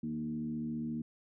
sine tone with frequency modulation, 233.1 Hz, A#3, in tune, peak -34 dBFS, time 0.03-1.02 s, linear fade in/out 5 ms, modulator 74.6 Hz, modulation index 0.78, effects none

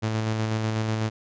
sawtooth tone with tremolo, 110 Hz, A2, in tune, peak -19 dBFS, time 0.02-1.1 s, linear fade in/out 20 ms, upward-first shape square, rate 8.1 Hz, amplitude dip 25%, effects resampled to 16000 Hz

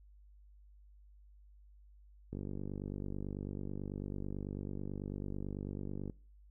click train, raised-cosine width 3 ms, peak -28 dBFS, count 186, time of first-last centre 2.33-6.098 s, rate 49.1 Hz, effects noise-tail reverb RT60 0.4 s tail -23 dB re dry + added 50 Hz sine -57 dBFS peak until 6.5 s

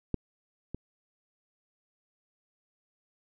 clicks, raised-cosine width 3 ms, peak -15 / -23 dBFS, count 2, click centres 0.143 / 0.746 s, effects none

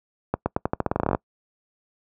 accelerating click train, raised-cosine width 1 ms, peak -7 dBFS, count 16, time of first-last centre 0.34-1.149 s, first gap 120 ms, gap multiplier 0.87, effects noise-tail reverb RT60 0.1 s tail -26 dB re dry + high-pass 60 Hz 12 dB/octave

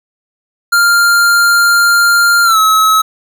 square tone with pitch glide, 1396.9 to 1288.4 Hz, F6 to E6, 0 to -40 cents, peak -7 dBFS, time 0.72-3.02 s, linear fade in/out 10 ms, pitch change -140 cents, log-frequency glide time 2.44-2.58 s, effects none

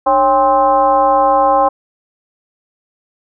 sine tone with frequency modulation, 799 Hz, G5, 33 cents sharp, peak -8 dBFS, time 0.06-1.69 s, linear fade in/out 10 ms, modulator 250 Hz, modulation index 1.2, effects none

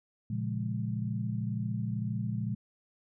sine chord, Bb minor seventh, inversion none, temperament equal, 116.54 / 138.59 / 174.61 / 207.7 Hz, Bb2 / Db3 / F3 / Ab3, 0 / 0 / 0 / 0 cents, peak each -33 / -39 / -38 / -36 dBFS, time 0.3-2.55 s, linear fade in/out 5 ms, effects none

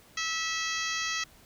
harmonic tone with a mistuned harmonic, 650 Hz, E5, 24 cents flat, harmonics 2 / 3 / 4 / 5 / 6 / 7 / 8 / 9 / 10, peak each -37 / -34 / -37 / -38 / -40 / -41 / -42 / -41 / -40 dBFS, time 0.17-1.24 s, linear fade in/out 5 ms, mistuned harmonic 6, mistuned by +41 cents, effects pink hiss -57 dBFS RMS until 1.45 s

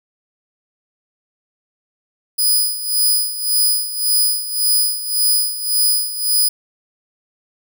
5% pulse tone with tremolo, 4978 Hz, D#8, in tune, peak -5 dBFS, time 2.38-6.49 s, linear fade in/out 10 ms, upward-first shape sine, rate 1.8 Hz, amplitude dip 75%, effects none

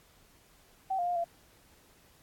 sine tone with pitch steps, 766 / 703 / 707 / 683 Hz, G5 / F5 / F5 / F5, -40 / +11 / +21 / -39 cents, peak -28 dBFS, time 0.9-1.244 s, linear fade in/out 10 ms, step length 86 ms, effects pink hiss -62 dBFS RMS until 2.22 s + AAC 64 kbps

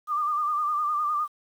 sine tone with vibrato, 1200 Hz, D6, 37 cents sharp, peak -23 dBFS, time 0.07-1.28 s, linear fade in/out 50 ms, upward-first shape sine, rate 9.8 Hz, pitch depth 54 cents each way, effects 9-bit

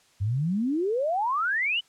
sine exponential sweep, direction up, 93.1 to 3070 Hz, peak -23 dBFS, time 0.2-1.81 s, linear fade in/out 20 ms, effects white hiss -61 dBFS RMS until 1.88 s + low-pass 8000 Hz 12 dB/octave

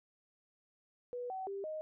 sine tone with pitch steps, 489.9 / 758 / 395.2 / 622 Hz, B4 / F#5 / G4 / D#5, -14 / +42 / +14 / -1 cents, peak -38 dBFS, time 1.13-1.81 s, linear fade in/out 0 ms, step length 170 ms, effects none

